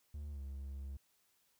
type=tone with pitch glide; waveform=triangle; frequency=73.42 to 68.5 Hz; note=D2 to C#2; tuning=0 to -20 cents; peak=-40 dBFS; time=0.14-0.97 s; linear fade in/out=5 ms; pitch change=-120 cents; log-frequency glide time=0.31-0.4 s; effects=white hiss -75 dBFS RMS until 1.59 s